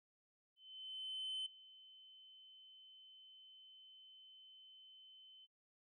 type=tone with ADSR envelope; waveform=sine; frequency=3060 Hz; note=G7; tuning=42 cents flat; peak=-38 dBFS; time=0.56-5.47 s; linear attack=900 ms; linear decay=5 ms; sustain=-21 dB; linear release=31 ms; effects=noise-tail reverb RT60 0.2 s tail -26 dB re dry + tanh soft clip ceiling -39 dBFS